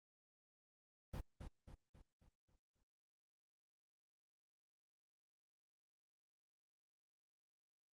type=noise with echo; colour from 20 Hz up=brown; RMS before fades=-45 dBFS; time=1.13-1.21 s; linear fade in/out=10 ms; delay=270 ms; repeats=6; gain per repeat=-6 dB; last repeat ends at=2.83 s; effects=Opus 24 kbps